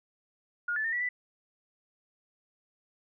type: tone with pitch steps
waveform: sine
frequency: 1429 / 1742 / 1819 / 1944 / 1982 Hz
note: F6 / A6 / A#6 / B6 / B6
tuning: +39 / -18 / -43 / -28 / +6 cents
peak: -28 dBFS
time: 0.68-1.09 s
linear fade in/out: 5 ms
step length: 82 ms
effects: none